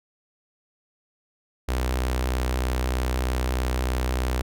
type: tone with notch filter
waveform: sawtooth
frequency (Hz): 63.2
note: B1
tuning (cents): +41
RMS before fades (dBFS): -25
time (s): 1.68-4.42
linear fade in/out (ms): 10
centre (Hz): 160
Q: 0.99
effects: none